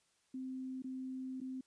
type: tone with dropouts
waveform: sine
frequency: 260 Hz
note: C4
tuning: 11 cents flat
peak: -40 dBFS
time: 0.34-1.61 s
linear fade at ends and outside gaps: 5 ms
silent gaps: 0.822-0.842 / 1.404-1.413 s
effects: white hiss -75 dBFS RMS until 1.66 s + resampled to 22050 Hz